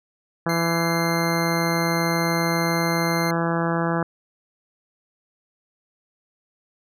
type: harmonic tone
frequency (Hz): 167.4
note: E3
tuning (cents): +27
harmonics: 1 / 2 / 3 / 4 / 5 / 6 / 7 / 8 / 9 / 10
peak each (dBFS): -24 / -27 / -29 / -30 / -31 / -32 / -32 / -33 / -34 / -34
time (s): 0.46-4.03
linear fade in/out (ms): 2
type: tone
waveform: 25% pulse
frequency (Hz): 2093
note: C7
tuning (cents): 0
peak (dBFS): -24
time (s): 0.49-3.31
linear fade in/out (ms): 5
effects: none